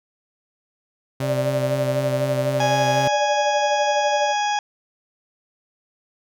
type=tone with vibrato; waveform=sawtooth; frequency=132 Hz; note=C3; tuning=16 cents sharp; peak=-19 dBFS; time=1.2-3.08 s; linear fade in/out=5 ms; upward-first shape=sine; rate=4 Hz; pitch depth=27 cents each way
type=tone with tremolo; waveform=sine; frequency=587.3 Hz; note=D5; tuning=in tune; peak=-18 dBFS; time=1.21-4.34 s; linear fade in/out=50 ms; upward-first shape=sine; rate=12 Hz; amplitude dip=65%
type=harmonic tone; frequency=830.6 Hz; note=G#5; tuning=in tune; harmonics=1 / 2 / 3 / 4 / 6 / 7 / 8; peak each=-20 / -29 / -32 / -31 / -36 / -37 / -40 dBFS; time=2.6-4.59 s; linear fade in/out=2 ms
effects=none